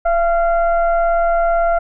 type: tone with frequency modulation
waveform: sine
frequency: 680 Hz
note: F5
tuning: 46 cents flat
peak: -12 dBFS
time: 0.05-1.79 s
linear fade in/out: 10 ms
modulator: 699 Hz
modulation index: 0.66
effects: none